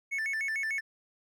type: tone with vibrato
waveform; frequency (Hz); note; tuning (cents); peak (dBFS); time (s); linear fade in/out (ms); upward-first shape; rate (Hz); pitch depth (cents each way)
triangle; 1975.5; B6; 0; -28; 0.11-0.81; 20; square; 6.7; 190
effects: none